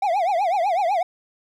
triangle tone with vibrato, 741 Hz, F#5, 2 cents sharp, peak -16 dBFS, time 0.02-1.03 s, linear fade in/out 5 ms, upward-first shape triangle, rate 8 Hz, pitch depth 250 cents each way, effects none

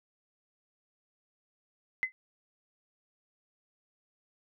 sine tone with exponential decay, 2043 Hz, C7, 42 cents flat, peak -22 dBFS, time 2.03-2.12 s, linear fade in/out 0 ms, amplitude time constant 19 ms, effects none

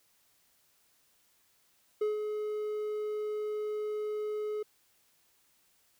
triangle tone with ADSR envelope, 423.9 Hz, G#4, 35 cents sharp, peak -24 dBFS, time 2.01-4.63 s, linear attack 7 ms, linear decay 150 ms, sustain -6 dB, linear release 7 ms, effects white hiss -69 dBFS RMS until 5.99 s

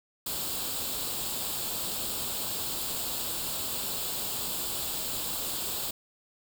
white noise with comb filter, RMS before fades -33 dBFS, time 0.26-5.91 s, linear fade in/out 5 ms, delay 0.25 ms, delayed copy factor +0.65, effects none

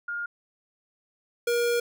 sine / square tone pair in turn, 1416 / 475.4 Hz, F6 / A#4, +23 / +34 cents, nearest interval octave + perfect fifth, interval 1889 cents, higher first, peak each -29 / -23 dBFS, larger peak second, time 0.08-0.26 / 1.47-1.8 s, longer second, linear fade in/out 5 ms, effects none

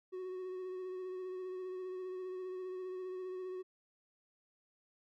triangle tone with vibrato, 370 Hz, F#4, in tune, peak -38 dBFS, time 0.12-3.63 s, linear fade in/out 20 ms, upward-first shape sine, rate 15 Hz, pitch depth 22 cents each way, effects none

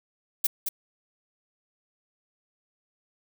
violet noise with echo, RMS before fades -23 dBFS, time 0.44-0.47 s, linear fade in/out 5 ms, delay 220 ms, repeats 1, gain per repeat -6 dB, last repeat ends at 0.69 s, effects none

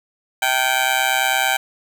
15% pulse tone with amplitude modulation, 777 Hz, G5, 16 cents flat, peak -6 dBFS, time 0.42-1.57 s, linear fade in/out 5 ms, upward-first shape sine, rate 129 Hz, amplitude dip 85%, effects none

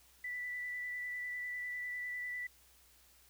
sine tone with vibrato, 1975.5 Hz, B6, in tune, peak -38 dBFS, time 0.24-2.47 s, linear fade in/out 5 ms, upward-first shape square, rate 10 Hz, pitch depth 10 cents each way, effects added 63 Hz sine -70 dBFS peak until 3.29 s + white hiss -65 dBFS RMS until 3.29 s

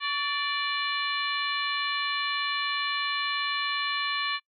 harmonic tone with a mistuned harmonic, 587 Hz, D5, 1 cent flat, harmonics 2 / 3 / 4 / 5 / 6 / 7, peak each -31 / -33 / -34 / -35 / -36 / -36 dBFS, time 0-4.4 s, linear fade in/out 50 ms, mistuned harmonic 2, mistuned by -63 cents, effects noise-tail reverb RT60 0.1 s tail -25 dB re dry

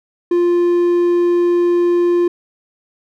triangle tone, 349.2 Hz, F4, in tune, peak -9 dBFS, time 0.31-2.28 s, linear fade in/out 5 ms, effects none

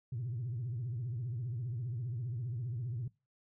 sine tone with vibrato, 120.2 Hz, B2, 46 cents flat, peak -34 dBFS, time 0.12-3.08 s, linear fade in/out 5 ms, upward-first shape triangle, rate 15 Hz, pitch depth 230 cents each way, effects noise-tail reverb RT60 0.3 s tail -23 dB re dry + tanh soft clip ceiling -32 dBFS

